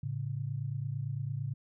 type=tone pair together; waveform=sine; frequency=111.12 / 140 Hz; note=A2 / C#3; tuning=+18 / +18 cents; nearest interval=major third; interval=400 cents; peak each=-36 / -35 dBFS; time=0.03-1.54 s; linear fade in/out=5 ms; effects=none